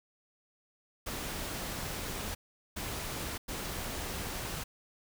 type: noise bursts at uneven times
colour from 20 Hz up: pink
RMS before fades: -38 dBFS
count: 3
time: 1.06-2.35 / 2.76-3.38 / 3.48-4.64 s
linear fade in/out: 10 ms
effects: none